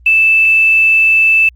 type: tone with quantisation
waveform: sine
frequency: 2637 Hz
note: E7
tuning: in tune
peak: -6 dBFS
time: 0.06-1.49 s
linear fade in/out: 5 ms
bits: 6
effects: added 60 Hz sine -39 dBFS peak until 1.55 s + Opus 24 kbps